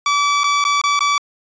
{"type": "tone with dropouts", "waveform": "sawtooth", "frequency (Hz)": 1151, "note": "D6", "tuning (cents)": -35, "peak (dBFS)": -10, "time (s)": [0.06, 1.18], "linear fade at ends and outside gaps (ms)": 2, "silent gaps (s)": [[0.435, 0.441], [0.641, 0.65], [0.815, 0.838], [0.992, 1.006]], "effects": ["resampled to 16000 Hz"]}